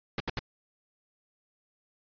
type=noise bursts; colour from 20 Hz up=pink; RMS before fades=-31 dBFS; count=3; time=0.18-0.392 s; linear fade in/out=2 ms; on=22 ms; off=73 ms; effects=resampled to 11025 Hz